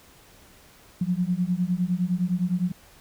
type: beating tone pair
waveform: sine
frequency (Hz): 174.61 / 184.41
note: F3 / F#3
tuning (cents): 0 / -6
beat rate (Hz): 9.8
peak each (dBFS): -25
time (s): 1.01-2.72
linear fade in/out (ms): 5
effects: pink hiss -53 dBFS RMS until 3 s